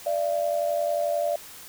sine tone pair together, 587.3 / 678.5 Hz, D5 / E5, 0 / +50 cents, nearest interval major second, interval 250 cents, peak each -25 / -26 dBFS, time 0.06-1.36 s, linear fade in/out 5 ms, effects white hiss -44 dBFS RMS until 1.68 s

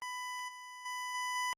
25% pulse tone with level steps, 996 Hz, B5, 14 cents sharp, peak -35 / -43 / -34 / -31 / -29 dBFS, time 0.02-1.53 s, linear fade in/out 0 ms, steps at 0.48 / 0.85 / 1.14 / 1.35 s, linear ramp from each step 10 ms, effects low-pass 11000 Hz 12 dB/octave + Opus 32 kbps

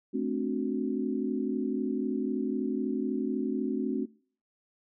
sine chord, D dominant seventh, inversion second, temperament equal with one note detuned, 217.7 / 261.6 / 293.7 / 370 Hz, A3 / C4 / D4 / F#4, -18 / 0 / 0 / 0 cents, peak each -33 / -31 / -35 / -34 dBFS, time 0.13-4.06 s, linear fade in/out 20 ms, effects noise-tail reverb RT60 0.5 s tail -24 dB re dry

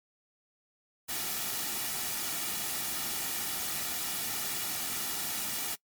white noise with comb filter, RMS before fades -34 dBFS, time 1.08-5.76 s, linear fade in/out 20 ms, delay 1.9 ms, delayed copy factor -0.5, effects noise-tail reverb RT60 0.1 s tail -23 dB re dry + MP3 96 kbps

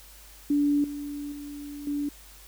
sine tone with level steps, 289.3 Hz, D4, 26 cents flat, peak -20 / -32 / -36 / -26 dBFS, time 0.5-2.09 s, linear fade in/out 5 ms, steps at 0.84 / 1.32 / 1.87 s, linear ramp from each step 2 ms, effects added 50 Hz sine -51 dBFS peak until 2.47 s + white hiss -51 dBFS RMS until 2.47 s

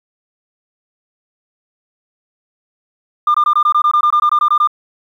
sine tone bursts, 1202 Hz, D6, 40 cents sharp, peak -7 dBFS, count 15, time 3.27-4.674 s, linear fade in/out 5 ms, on 74 ms, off 21 ms, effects tanh soft clip ceiling -6 dBFS + 8-bit

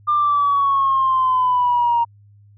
sine exponential sweep, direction down, 1201 to 932.3 Hz, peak -13 dBFS, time 0.07-2.05 s, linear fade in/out 20 ms, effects tanh soft clip ceiling -9 dBFS + added 102 Hz sine -46 dBFS peak until 2.57 s

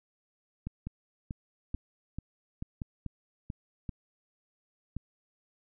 two click trains, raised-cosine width 5 ms, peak -23 / -24 dBFS, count 5 / 7, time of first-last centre 0.67-4.966 / 0.87-3.502 s, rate 0.931 / 2.28 Hz, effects none

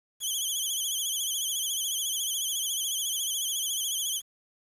15% pulse tone with vibrato, 3212 Hz, G7, 41 cents sharp, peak -21 dBFS, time 0.2-4.22 s, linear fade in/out 50 ms, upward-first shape sine, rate 14 Hz, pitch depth 98 cents each way, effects resampled to 32000 Hz + 9-bit

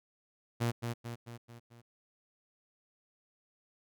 sawtooth tone with echo, 118.1 Hz, A#2, 23 cents sharp, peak -25 dBFS, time 0.6-0.72 s, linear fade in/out 20 ms, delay 220 ms, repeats 5, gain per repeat -5 dB, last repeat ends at 1.82 s, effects none

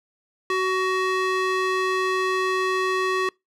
square tone with band-pass filter, 374.4 Hz, F#4, 20 cents sharp, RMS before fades -23 dBFS, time 0.5-3.29 s, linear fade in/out 2 ms, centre 1500 Hz, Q 0.72, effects noise-tail reverb RT60 0.2 s tail -26 dB re dry

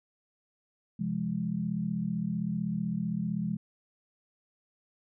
sine chord, F minor, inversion second, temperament equal with one note detuned, 130.81 / 172.01 / 207.7 Hz, C3 / F3 / Ab3, 0 / -26 / 0 cents, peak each -38 / -32 / -32 dBFS, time 0.99-3.57 s, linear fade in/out 10 ms, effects none

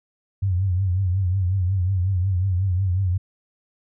sine tone with vibrato, 93.2 Hz, F#2, 13 cents sharp, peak -18 dBFS, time 0.42-3.18 s, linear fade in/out 10 ms, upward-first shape triangle, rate 5.5 Hz, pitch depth 120 cents each way, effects none

